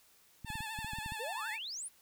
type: clicks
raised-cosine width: 5 ms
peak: -32 dBFS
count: 10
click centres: 0.447 / 0.503 / 0.555 / 0.606 / 0.789 / 0.846 / 0.934 / 0.986 / 1.061 / 1.121 s
type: tone with vibrato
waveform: 15% pulse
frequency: 874 Hz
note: A5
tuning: 12 cents flat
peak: -33 dBFS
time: 0.45-1.59 s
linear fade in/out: 50 ms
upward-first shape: triangle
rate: 12 Hz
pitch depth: 71 cents each way
type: exponential sweep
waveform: sine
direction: up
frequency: 426.1 to 10750 Hz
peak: -39 dBFS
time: 1.19-1.89 s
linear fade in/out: 20 ms
effects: white hiss -65 dBFS RMS until 2.01 s